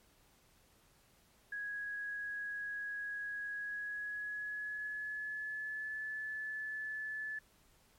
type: tone with pitch glide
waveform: sine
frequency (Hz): 1661.2 to 1732.7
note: G#6 to A6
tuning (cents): 0 to -27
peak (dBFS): -38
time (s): 1.52-7.39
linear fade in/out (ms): 5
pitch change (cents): +73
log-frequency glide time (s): 3.53-5.98
effects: pink hiss -68 dBFS RMS until 7.98 s + MP3 64 kbps